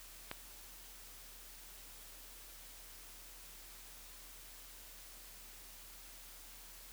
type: click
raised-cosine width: 0.3 ms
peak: -24 dBFS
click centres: 0.314 s
effects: added 40 Hz sine -59 dBFS peak until 6.92 s + white hiss -55 dBFS RMS until 6.92 s